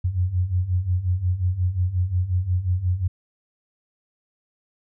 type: beating tone pair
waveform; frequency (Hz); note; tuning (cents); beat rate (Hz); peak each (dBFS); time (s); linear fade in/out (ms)
sine; 87.31 / 92.91; F2 / F#2; 0 / +8; 5.6; -25 / -21; 0.04-3.08; 10
effects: none

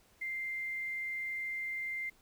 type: tone with quantisation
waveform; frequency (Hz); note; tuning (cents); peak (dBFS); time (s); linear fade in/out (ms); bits
sine; 2093; C7; 0; -35; 0.21-2.1; 10; 10
effects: pink hiss -66 dBFS RMS until 2.21 s

